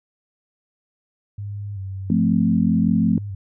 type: tone with vibrato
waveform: sine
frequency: 99 Hz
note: G2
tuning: 18 cents sharp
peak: -27 dBFS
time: 1.38-3.35 s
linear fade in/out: 5 ms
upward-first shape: square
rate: 1.3 Hz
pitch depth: 50 cents each way
type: chord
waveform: sine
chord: F major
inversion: none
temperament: equal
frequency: 174.61 / 220 / 261.6 Hz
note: F3 / A3 / C4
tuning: 0 / 0 / 0 cents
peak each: -19 / -18 / -23 dBFS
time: 2.1-3.18 s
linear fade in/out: 2 ms
effects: none